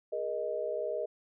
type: chord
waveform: sine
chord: Ab suspended second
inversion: none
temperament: equal with one note detuned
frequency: 415.3 / 476.5 / 622.3 Hz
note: Ab4 / Bb4 / Eb5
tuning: 0 / +38 / 0 cents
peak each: -38 / -36 / -34 dBFS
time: 0.12-1.06 s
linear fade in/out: 10 ms
effects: none